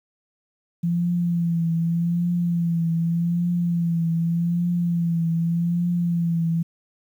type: tone with vibrato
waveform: sine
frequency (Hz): 170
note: F3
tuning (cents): -46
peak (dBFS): -19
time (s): 0.83-6.63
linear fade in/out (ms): 10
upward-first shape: triangle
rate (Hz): 0.84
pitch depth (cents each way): 53
effects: 9-bit